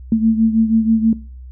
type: beating tone pair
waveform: sine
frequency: 222.1 / 228.3 Hz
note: A3 / A#3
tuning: +16 / -36 cents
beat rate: 6.2 Hz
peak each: -13 / -17 dBFS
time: 0.12-1.13 s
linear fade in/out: 2 ms
effects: noise-tail reverb RT60 0.4 s tail -21 dB re dry + added 63 Hz sine -32 dBFS peak until 1.51 s